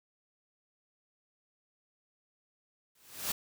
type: noise with exponential growth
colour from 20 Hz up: white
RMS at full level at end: -30 dBFS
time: 2.95-3.32 s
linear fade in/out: 5 ms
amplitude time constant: 80 ms
effects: none